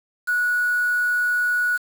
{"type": "tone with quantisation", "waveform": "sine", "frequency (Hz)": 1465, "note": "F#6", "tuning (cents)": -18, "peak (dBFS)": -18, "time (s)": [0.27, 1.78], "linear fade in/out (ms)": 20, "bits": 6, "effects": []}